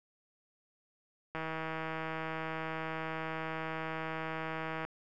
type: click train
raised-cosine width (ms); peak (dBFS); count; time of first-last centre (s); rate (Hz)
0.5; -23; 561; 1.35-4.85; 160
effects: none